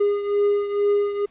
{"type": "beating tone pair", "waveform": "triangle", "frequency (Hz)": [408, 410.2], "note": ["G#4", "G#4"], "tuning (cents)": [-31, -21], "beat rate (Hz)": 2.2, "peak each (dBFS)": [-17, -23], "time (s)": [0, 1.26], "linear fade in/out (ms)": 10, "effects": ["pink hiss -58 dBFS RMS until 1.3 s", "resampled to 8000 Hz"]}